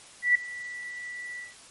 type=tone with ADSR envelope; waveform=sine; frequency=1959 Hz; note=B6; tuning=15 cents flat; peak=-15 dBFS; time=0.22-1.55 s; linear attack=130 ms; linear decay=6 ms; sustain=-20 dB; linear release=170 ms; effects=white hiss -50 dBFS RMS until 1.7 s + MP3 48 kbps